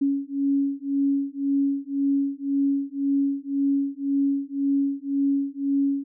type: beating tone pair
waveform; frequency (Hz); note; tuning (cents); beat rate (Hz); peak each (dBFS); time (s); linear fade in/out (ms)
sine; 277.2 / 279.1; C#4 / C#4; 0 / +12; 1.9; -24; 0.01-6.04; 10
effects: none